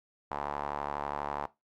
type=tone with band-pass filter; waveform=sawtooth; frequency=72.2 Hz; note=D2; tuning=29 cents flat; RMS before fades=-36 dBFS; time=0.31-1.46 s; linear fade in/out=0 ms; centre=910 Hz; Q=3.1; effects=noise-tail reverb RT60 0.2 s tail -18 dB re dry + Opus 48 kbps